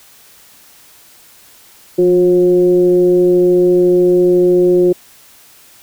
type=tone with frequency modulation; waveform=sine; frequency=358 Hz; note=F4; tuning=43 cents sharp; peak=-7 dBFS; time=1.98-4.93 s; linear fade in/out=10 ms; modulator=182 Hz; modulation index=0.49; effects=white hiss -44 dBFS RMS until 5.82 s